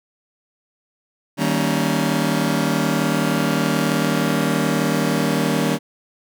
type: chord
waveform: sawtooth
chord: Eb dominant seventh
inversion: none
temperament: just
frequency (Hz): 155.56 / 194.45 / 233.3 / 280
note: Eb3 / G3 / Bb3 / Db4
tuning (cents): 0 / -14 / +2 / +18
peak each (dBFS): -19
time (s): 1.37-5.79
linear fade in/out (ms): 50
effects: none